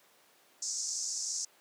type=band-pass noise; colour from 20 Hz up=white; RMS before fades=-36 dBFS; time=0.62-1.45 s; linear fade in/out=5 ms; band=5400 to 7200 Hz; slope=48 dB/octave; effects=pink hiss -63 dBFS RMS until 1.6 s + high-pass 400 Hz 12 dB/octave